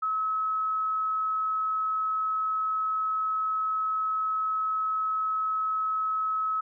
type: tone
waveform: sine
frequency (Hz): 1288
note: E6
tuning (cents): -41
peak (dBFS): -25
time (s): 0.02-6.61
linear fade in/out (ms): 10
effects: none